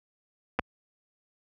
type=clicks; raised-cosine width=0.5 ms; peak=-11 dBFS; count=2; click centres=0.59 / 0.594 s; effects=high-pass 60 Hz 12 dB/octave